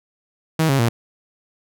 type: tone with pitch steps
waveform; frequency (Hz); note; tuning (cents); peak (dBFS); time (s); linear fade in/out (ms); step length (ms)
sawtooth; 159.7 / 136.64 / 116.91; D#3 / C#3 / A#2; +45 / -25 / +5; -11; 0.59-0.89; 5; 100
effects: none